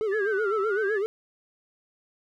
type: tone with vibrato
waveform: triangle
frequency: 413.7 Hz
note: G#4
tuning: 7 cents flat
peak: -22 dBFS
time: 0.01-1.06 s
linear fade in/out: 0 ms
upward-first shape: sine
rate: 7.9 Hz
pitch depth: 130 cents each way
type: exponential two-way sweep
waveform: sine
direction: down then up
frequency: 1760 to 1289 to 1760 Hz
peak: -29 dBFS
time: 0.11-0.99 s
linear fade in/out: 20 ms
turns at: 0.59 s
effects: none